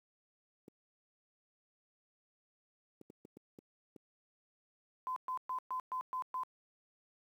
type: clicks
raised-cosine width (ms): 3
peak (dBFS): -34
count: 7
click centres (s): 0.681 / 3.013 / 3.101 / 3.251 / 3.37 / 3.588 / 3.962
type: tone bursts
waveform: sine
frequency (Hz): 1021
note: C6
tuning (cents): -43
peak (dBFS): -35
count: 7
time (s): 5.07-6.434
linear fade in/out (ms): 0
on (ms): 92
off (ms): 120
effects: high-pass 300 Hz 12 dB/octave + 11-bit